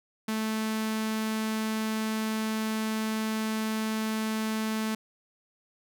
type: tone with notch filter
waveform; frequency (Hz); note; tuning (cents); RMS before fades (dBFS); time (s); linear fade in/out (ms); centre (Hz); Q
sawtooth; 218.9; A3; -9; -30; 0.28-4.95; 5; 540; 1.4
effects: none